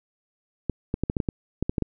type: clicks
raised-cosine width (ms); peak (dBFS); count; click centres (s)
3; -11; 11; 0.697 / 0.941 / 1.036 / 1.099 / 1.168 / 1.202 / 1.288 / 1.626 / 1.695 / 1.782 / 1.823
effects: none